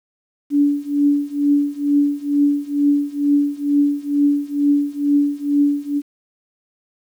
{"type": "tone with tremolo", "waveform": "sine", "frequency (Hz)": 287.8, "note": "D4", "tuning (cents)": -35, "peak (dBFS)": -10, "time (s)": [0.5, 6.02], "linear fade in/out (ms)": 50, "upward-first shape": "triangle", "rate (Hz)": 2.2, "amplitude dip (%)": 95, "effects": ["8-bit"]}